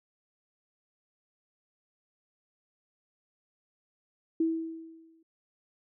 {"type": "tone with exponential decay", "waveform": "sine", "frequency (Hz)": 325.7, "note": "E4", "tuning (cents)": -21, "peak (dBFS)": -22, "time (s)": [4.4, 5.23], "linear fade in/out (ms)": 5, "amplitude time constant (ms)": 180, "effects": []}